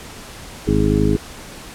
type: harmonic tone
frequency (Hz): 51.91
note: G#1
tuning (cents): 0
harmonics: 1 / 2 / 3 / 4 / 5 / 6 / 8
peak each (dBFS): -21 / -21 / -21 / -21 / -21 / -21 / -21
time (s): 0.67-1.17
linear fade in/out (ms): 5
effects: pink hiss -36 dBFS RMS until 1.74 s + low-pass 11000 Hz 12 dB/octave